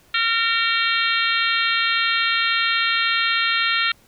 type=harmonic tone; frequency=458.2 Hz; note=A#4; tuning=30 cents flat; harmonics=3 / 4 / 5 / 6 / 7 / 8 / 9; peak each=-23 / -24 / -25 / -26 / -26 / -27 / -28 dBFS; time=0.14-3.92 s; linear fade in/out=5 ms; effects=pink hiss -55 dBFS RMS until 4.07 s